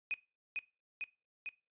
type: tone with echo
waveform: sine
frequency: 2500 Hz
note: D#7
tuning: 8 cents sharp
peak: -33 dBFS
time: 0.11-0.14 s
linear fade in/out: 0 ms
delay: 450 ms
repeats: 3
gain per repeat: -2 dB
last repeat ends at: 1.49 s
effects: noise-tail reverb RT60 0.3 s tail -20 dB re dry + resampled to 8000 Hz